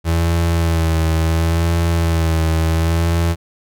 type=tone with vibrato; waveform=35% pulse; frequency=82.41 Hz; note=E2; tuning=in tune; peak=-12 dBFS; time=0.04-3.36 s; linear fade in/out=50 ms; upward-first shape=sine; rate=0.71 Hz; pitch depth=37 cents each way; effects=none